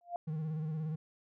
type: tone with exponential growth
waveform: sine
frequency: 697 Hz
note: F5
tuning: 4 cents flat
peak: -30 dBFS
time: 0.01-0.16 s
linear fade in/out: 1 ms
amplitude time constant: 31 ms
type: tone with vibrato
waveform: triangle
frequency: 156.2 Hz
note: D#3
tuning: 7 cents sharp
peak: -32 dBFS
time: 0.27-0.96 s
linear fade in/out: 10 ms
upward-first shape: square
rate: 17 Hz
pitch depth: 41 cents each way
effects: none